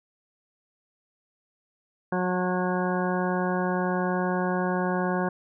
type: harmonic tone with a mistuned harmonic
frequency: 182.1 Hz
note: F#3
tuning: 27 cents flat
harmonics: 1 / 2 / 3 / 4 / 5 / 6 / 8 / 9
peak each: -27 / -30 / -32 / -33 / -34 / -35 / -36 / -37 dBFS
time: 2.12-5.29 s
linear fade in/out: 5 ms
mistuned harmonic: 5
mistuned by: -21 cents
effects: none